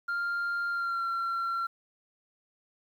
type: tone with pitch glide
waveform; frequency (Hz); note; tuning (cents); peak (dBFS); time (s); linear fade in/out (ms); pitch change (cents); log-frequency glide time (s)
sine; 1396.9 to 1364.2; F6 to F6; 0 to -41; -26; 0.08-1.67; 10; -41; 0.7-1.05
effects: tanh soft clip ceiling -27 dBFS + 10-bit